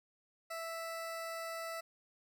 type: tone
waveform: 20% pulse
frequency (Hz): 659.3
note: E5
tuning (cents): 0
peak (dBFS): -35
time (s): 0.5-1.81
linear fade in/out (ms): 10
effects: none